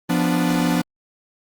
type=chord; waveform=45% pulse; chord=B diminished; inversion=second; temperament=equal; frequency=174.61 / 246.9 / 293.7 Hz; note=F3 / B3 / D4; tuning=0 / 0 / 0 cents; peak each=-21 / -22 / -22 dBFS; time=0.09-0.82 s; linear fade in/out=10 ms; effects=Opus 32 kbps